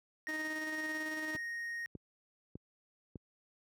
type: tone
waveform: triangle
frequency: 1864.7 Hz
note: A#6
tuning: in tune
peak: -36 dBFS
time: 0.27-1.86 s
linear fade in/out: 0 ms
type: tone with tremolo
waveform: sawtooth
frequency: 311.1 Hz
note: D#4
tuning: in tune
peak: -36 dBFS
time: 0.28-1.37 s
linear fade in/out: 10 ms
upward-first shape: square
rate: 18 Hz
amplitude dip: 35%
type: click train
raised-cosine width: 3 ms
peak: -31 dBFS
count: 4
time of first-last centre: 1.35-3.157 s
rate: 1.66 Hz
effects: high-pass 80 Hz 12 dB/octave